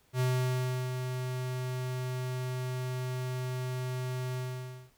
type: tone with ADSR envelope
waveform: square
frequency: 127.3 Hz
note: C3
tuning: 47 cents flat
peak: -26 dBFS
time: 0.13-4.91 s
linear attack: 72 ms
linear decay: 690 ms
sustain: -7 dB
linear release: 540 ms
effects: pink hiss -67 dBFS RMS until 4.97 s